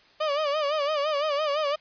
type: tone with vibrato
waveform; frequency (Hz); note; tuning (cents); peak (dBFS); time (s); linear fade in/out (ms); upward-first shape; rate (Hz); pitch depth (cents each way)
30% pulse; 593; D5; +17; -21; 0.2-1.76; 10; sine; 5.9; 100
effects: white hiss -57 dBFS RMS until 1.8 s + resampled to 11025 Hz